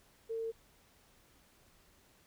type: tone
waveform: sine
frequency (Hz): 452.3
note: A4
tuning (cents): +48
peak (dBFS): -35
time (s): 0.29-0.52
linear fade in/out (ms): 20
effects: pink hiss -66 dBFS RMS until 2.26 s